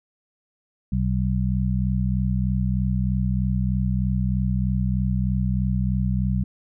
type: harmonic tone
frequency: 63.2 Hz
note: B1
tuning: 41 cents sharp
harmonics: 1 / 2 / 3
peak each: -24 / -24 / -24 dBFS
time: 0.92-6.44 s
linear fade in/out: 5 ms
effects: none